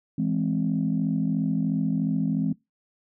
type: chord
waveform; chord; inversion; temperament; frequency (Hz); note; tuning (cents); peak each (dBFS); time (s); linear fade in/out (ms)
sine; E augmented; none; equal; 164.81 / 207.7 / 261.6; E3 / G#3 / B#3; 0 / 0 / 0; -26; 0.18-2.53; 5
effects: noise-tail reverb RT60 0.2 s tail -22 dB re dry + tanh soft clip ceiling -14 dBFS